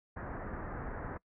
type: low-pass noise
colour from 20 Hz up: pink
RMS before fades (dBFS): -41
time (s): 0.16-1.18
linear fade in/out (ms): 10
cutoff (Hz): 1800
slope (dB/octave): 48
effects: noise-tail reverb RT60 0.1 s tail -23 dB re dry